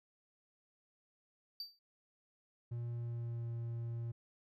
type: tone with exponential decay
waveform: triangle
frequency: 4639 Hz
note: D8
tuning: 22 cents flat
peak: -37 dBFS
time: 1.6-1.79 s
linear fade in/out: 2 ms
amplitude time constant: 41 ms
type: tone with pitch glide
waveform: triangle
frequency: 118.7 to 116.86 Hz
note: A#2 to A#2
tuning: +32 to +5 cents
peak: -36 dBFS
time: 2.71-4.12 s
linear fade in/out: 10 ms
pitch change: -27 cents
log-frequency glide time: 2.89-3.49 s
effects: none